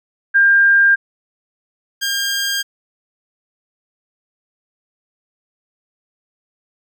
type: tone pair in turn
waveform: sine / 15% pulse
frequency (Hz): 1600 / 1607.2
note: G6 / G6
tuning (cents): +35 / +43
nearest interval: unison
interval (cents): 8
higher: second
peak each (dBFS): -8 / -11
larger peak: first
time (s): 0.34-0.96 / 2.01-2.63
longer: neither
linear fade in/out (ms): 20
effects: none